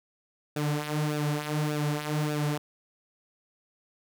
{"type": "tone with flanger", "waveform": "sawtooth", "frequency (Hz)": 149.7, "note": "D3", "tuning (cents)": 33, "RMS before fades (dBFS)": -29, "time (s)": [0.56, 2.58], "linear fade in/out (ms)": 5, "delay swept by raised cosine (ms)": [0.95, 6.55], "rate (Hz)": 1.7, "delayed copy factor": -0.7, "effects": []}